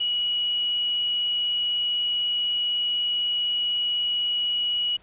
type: tone with quantisation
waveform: sine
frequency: 2921 Hz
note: F#7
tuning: 23 cents flat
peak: -22 dBFS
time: 0-4.97 s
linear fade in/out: 10 ms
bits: 7
effects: pink hiss -56 dBFS RMS until 5.02 s + resampled to 8000 Hz